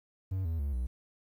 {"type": "tone with pitch steps", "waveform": "triangle", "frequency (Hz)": [94.6, 81.88, 70.87, 61.34], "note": ["F#2", "E2", "C#2", "B1"], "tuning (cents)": [39, -11, 39, -11], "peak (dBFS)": -28, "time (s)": [0.31, 0.87], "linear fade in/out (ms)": 10, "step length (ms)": 140, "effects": ["11-bit"]}